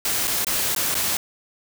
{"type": "noise with dropouts", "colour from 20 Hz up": "white", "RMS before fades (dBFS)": -23, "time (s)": [0.05, 1.17], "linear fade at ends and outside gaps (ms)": 2, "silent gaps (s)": [[0.273, 0.277], [0.447, 0.468], [0.75, 0.762], [0.944, 0.951]], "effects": []}